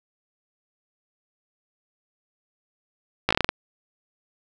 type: slowing click train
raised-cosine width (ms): 0.3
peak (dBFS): -3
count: 8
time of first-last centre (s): 3.29-3.49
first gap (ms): 16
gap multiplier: 1.19
effects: none